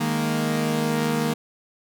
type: chord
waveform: sawtooth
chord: D# suspended fourth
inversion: none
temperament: equal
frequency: 155.56 / 207.7 / 233.1 Hz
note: D#3 / G#3 / A#3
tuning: 0 / 0 / 0 cents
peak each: -22 / -26 / -20 dBFS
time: 0-1.34 s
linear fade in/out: 10 ms
effects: none